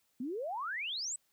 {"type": "exponential sweep", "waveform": "sine", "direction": "up", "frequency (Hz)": [233.1, 8280], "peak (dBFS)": -35, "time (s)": [0.2, 1.16], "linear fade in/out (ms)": 5, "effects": ["white hiss -75 dBFS RMS until 1.32 s"]}